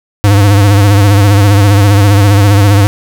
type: tone with vibrato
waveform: square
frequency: 100.9 Hz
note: G#2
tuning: 49 cents flat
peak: -4 dBFS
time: 0.24-2.87 s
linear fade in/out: 0 ms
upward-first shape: sine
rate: 15 Hz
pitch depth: 62 cents each way
effects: none